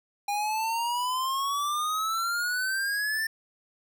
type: exponential sweep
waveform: square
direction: up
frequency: 810 to 1794 Hz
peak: -27 dBFS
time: 0.28-3.27 s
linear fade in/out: 5 ms
effects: none